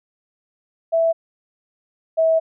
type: tone pair in turn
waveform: sine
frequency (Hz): 659.3 / 647.6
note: E5 / E5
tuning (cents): 0 / -31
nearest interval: unison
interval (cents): 31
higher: first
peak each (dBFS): -14 / -13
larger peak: second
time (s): 0.92-1.13 / 2.17-2.4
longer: second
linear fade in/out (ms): 20
effects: none